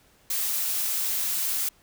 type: noise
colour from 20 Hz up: blue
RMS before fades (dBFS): -27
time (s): 0.3-1.69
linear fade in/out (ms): 5
effects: pink hiss -60 dBFS RMS until 1.82 s